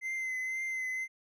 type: tone with vibrato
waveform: triangle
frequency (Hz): 2061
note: C7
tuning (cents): -27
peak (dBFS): -31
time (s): 0.01-1.08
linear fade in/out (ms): 50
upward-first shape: triangle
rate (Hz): 2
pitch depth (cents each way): 30
effects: none